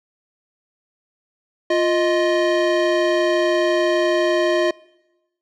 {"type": "tone pair together", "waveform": "square", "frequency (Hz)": [350.2, 624], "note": ["F4", "D#5"], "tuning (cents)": [5, 5], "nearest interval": "minor seventh", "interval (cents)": 1000, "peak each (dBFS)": -19, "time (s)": [1.7, 4.71], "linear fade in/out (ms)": 5, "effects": ["noise-tail reverb RT60 1.0 s tail -24 dB re dry", "low-pass 4000 Hz 12 dB/octave"]}